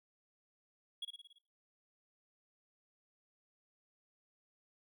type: tone with echo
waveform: triangle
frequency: 3332 Hz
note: G#7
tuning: 5 cents sharp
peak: -37 dBFS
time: 1.02-1.05 s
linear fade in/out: 5 ms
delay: 56 ms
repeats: 6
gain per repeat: -4 dB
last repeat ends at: 1.386 s
effects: noise-tail reverb RT60 0.7 s tail -26 dB re dry